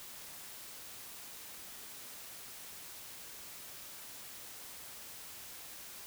silence, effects white hiss -49 dBFS RMS until 6.06 s

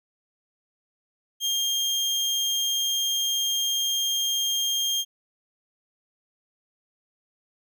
30% pulse tone, 3211 Hz, G7, 41 cents sharp, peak -20 dBFS, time 1.4-5.05 s, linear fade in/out 50 ms, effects none

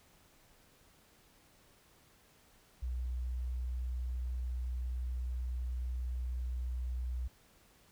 sine tone, 61.9 Hz, B1, 5 cents sharp, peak -34 dBFS, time 2.82-7.28 s, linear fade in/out 10 ms, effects pink hiss -65 dBFS RMS until 7.91 s

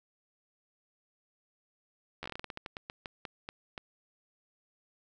slowing click train, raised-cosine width 0.3 ms, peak -23 dBFS, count 18, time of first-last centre 2.23-3.778 s, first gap 12 ms, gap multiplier 1.22, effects none

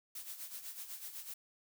blue noise with tremolo, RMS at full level -44 dBFS, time 0.15-1.34 s, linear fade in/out 5 ms, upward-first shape sine, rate 8 Hz, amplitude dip 65%, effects none

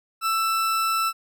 40% pulse tone, 1326 Hz, E6, 10 cents sharp, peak -20 dBFS, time 0.21-1.13 s, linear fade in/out 50 ms, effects none

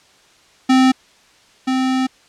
square tone pair in turn, 260 / 260 Hz, C4 / C4, -11 / -11 cents, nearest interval unison, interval 0 cents, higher neither, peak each -10 / -16 dBFS, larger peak first, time 0.69-0.92 / 1.67-2.07 s, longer second, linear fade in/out 10 ms, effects white hiss -51 dBFS RMS until 2.28 s + low-pass 6000 Hz 12 dB/octave

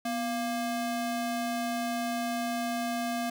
square ring-modulated tone, 468.5 Hz, A#4, 9 cents sharp, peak -27 dBFS, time 0.05-3.3 s, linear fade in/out 5 ms, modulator 224 Hz, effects none

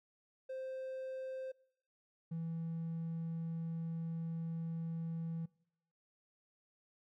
triangle tone pair in turn, 523.3 / 164.83 Hz, C5 / E3, 0 / 0 cents, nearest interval octave + minor sixth, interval 2000 cents, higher first, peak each -38 / -35 dBFS, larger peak second, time 0.49-1.52 / 2.31-5.46 s, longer second, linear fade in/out 10 ms, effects noise-tail reverb RT60 0.7 s tail -25 dB re dry + tanh soft clip ceiling -32 dBFS

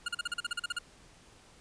25% pulse tone bursts, 1421 Hz, F6, 30 cents sharp, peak -27 dBFS, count 12, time 0.06-0.788 s, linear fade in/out 5 ms, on 24 ms, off 40 ms, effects pink hiss -58 dBFS RMS until 1.6 s + resampled to 22050 Hz

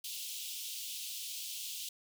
pink high-pass noise, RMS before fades -42 dBFS, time 0.04-1.89 s, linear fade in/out 5 ms, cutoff 2800 Hz, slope 48 dB/octave, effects none

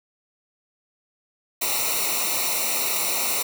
white noise with comb filter, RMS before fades -24 dBFS, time 1.61-3.43 s, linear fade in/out 10 ms, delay 0.61 ms, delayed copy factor -0.9, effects none

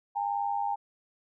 sine tone pair together, 810 / 911.1 Hz, G#5 / A#5, -43 / -40 cents, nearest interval major second, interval 203 cents, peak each -29 / -32 dBFS, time 0.15-0.76 s, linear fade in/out 20 ms, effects none

